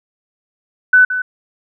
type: tone with echo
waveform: sine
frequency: 1500 Hz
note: F#6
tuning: 23 cents sharp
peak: -5 dBFS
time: 0.93-1.05 s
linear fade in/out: 5 ms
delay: 170 ms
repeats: 1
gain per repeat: -11 dB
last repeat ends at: 1.22 s
effects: none